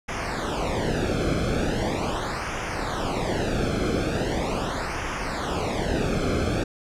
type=noise with flanger; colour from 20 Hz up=brown; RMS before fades=-26 dBFS; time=0.08-6.64 s; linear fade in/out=10 ms; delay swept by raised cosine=0.24 to 1.08 ms; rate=0.4 Hz; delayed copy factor=-0.85; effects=low-pass 8000 Hz 12 dB/octave